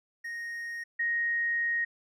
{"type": "tone pair in turn", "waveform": ["triangle", "sine"], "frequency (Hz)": [1864.7, 1871.2], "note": ["A#6", "A#6"], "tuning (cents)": [0, 6], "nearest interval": "unison", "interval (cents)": 6, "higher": "second", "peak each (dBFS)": [-33, -26], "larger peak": "second", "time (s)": [[0.24, 0.84], [0.99, 1.85]], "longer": "second", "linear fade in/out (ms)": 10, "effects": []}